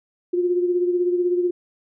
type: beating tone pair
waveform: sine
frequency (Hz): 354.1 / 370.1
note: F4 / F#4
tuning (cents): +24 / 0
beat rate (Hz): 16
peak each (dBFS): -18 / -27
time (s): 0.33-1.51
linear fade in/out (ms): 10
effects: none